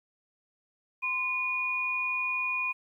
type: tone pair together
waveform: sine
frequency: 1030.9 / 2452 Hz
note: C6 / D#7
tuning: -26 / -26 cents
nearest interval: octave + minor third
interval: 1500 cents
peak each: -35 / -28 dBFS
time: 1.02-2.73 s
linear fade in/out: 20 ms
effects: 11-bit